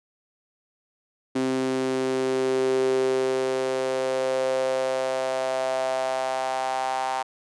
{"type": "tone with high-pass filter sweep", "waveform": "sawtooth", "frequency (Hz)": 130.81, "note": "C3", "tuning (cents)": 0, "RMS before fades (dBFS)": -25, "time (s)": [1.35, 7.23], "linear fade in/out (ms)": 10, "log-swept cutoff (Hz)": [300, 830], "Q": 5.8, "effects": ["resampled to 22050 Hz"]}